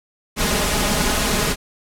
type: noise with comb filter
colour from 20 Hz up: pink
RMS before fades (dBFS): -19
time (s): 0.36-1.56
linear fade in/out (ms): 50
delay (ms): 4.8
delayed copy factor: +0.6
effects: low-pass 12000 Hz 12 dB/octave